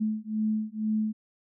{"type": "beating tone pair", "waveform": "sine", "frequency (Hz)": [215.1, 217.2], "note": ["A3", "A3"], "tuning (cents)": [-39, -22], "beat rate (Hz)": 2.1, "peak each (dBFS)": -29, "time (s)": [0, 1.13], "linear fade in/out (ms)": 20, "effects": []}